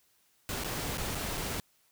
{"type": "noise with dropouts", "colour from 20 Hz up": "pink", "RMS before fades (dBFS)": -35, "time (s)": [0.49, 1.6], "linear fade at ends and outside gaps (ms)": 0, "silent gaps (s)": [[0.637, 0.645], [0.973, 0.981], [1.148, 1.152], [1.373, 1.377]], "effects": ["white hiss -69 dBFS RMS until 1.91 s"]}